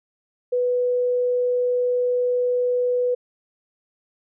sine tone, 493.9 Hz, B4, in tune, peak -18 dBFS, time 0.52-3.15 s, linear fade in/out 10 ms, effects none

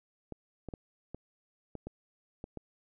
clicks, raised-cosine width 2 ms, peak -27 dBFS, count 8, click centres 0.323 / 0.687 / 0.738 / 1.146 / 1.753 / 1.87 / 2.441 / 2.573 s, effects none

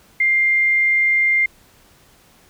sine tone, 2100 Hz, C7, 6 cents sharp, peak -13 dBFS, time 0.2-1.46 s, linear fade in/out 5 ms, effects pink hiss -52 dBFS RMS until 2.49 s

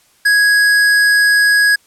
sine tone with hard clipping, 1661.2 Hz, G#6, in tune, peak -10 dBFS, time 0.25-1.76 s, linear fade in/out 10 ms, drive 14 dB, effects white hiss -53 dBFS RMS until 1.86 s + low-pass 12000 Hz 12 dB/octave

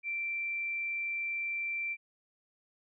sine tone, 2349 Hz, D7, in tune, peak -32 dBFS, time 0.03-1.97 s, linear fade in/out 50 ms, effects none

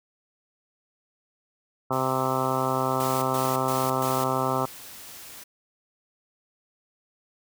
harmonic tone, 130.81 Hz, C3, in tune, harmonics 1 / 2 / 3 / 4 / 5 / 6 / 7 / 8 / 9 / 10, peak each -32 / -32 / -32 / -32 / -32 / -32 / -32 / -32 / -32 / -32 dBFS, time 1.9-4.66 s, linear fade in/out 10 ms
white noise, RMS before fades -43 dBFS, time 1.92-5.44 s, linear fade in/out 10 ms
white noise bursts, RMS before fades -35 dBFS, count 4, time 3-4.24 s, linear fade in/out 2 ms, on 220 ms, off 120 ms
effects none

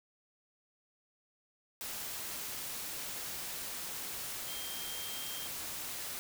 sine tone in noise, 3186 Hz, G7, 27 cents sharp, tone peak -45 dBFS, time 4.48-5.47 s, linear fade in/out 0 ms, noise white, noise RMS -41 dBFS, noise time 1.81-6.19 s, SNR -7 dB, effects none

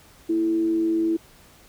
sine tone with frequency modulation, 329.6 Hz, E4, in tune, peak -19 dBFS, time 0.29-1.17 s, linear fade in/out 10 ms, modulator 101 Hz, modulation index 0.24, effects pink hiss -52 dBFS RMS until 1.68 s

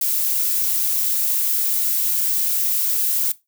violet noise, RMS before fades -20 dBFS, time 0.01-3.32 s, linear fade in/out 5 ms, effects noise-tail reverb RT60 0.2 s tail -17 dB re dry

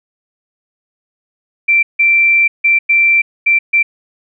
sine tone bursts at uneven times, 2349 Hz, D7, in tune, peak -7 dBFS, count 6, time 1.68-1.83 / 1.99-2.48 / 2.64-2.79 / 2.89-3.22 / 3.46-3.59 / 3.73-3.83 s, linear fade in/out 10 ms, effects none

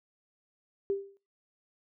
sine tone with exponential decay, 395.4 Hz, G4, 15 cents sharp, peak -24 dBFS, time 0.9-1.17 s, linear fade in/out 0 ms, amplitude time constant 58 ms, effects noise-tail reverb RT60 0.3 s tail -19 dB re dry

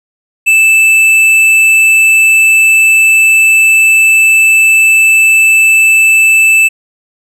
sine tone with tanh clipping, 2637 Hz, E7, in tune, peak -5 dBFS, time 0.46-6.69 s, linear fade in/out 20 ms, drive 10 dB, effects none

